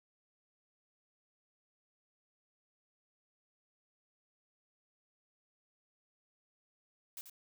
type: noise with echo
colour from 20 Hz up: blue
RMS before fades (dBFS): -45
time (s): 7.17-7.21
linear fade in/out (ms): 0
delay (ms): 87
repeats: 1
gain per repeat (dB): -8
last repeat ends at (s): 7.297
effects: none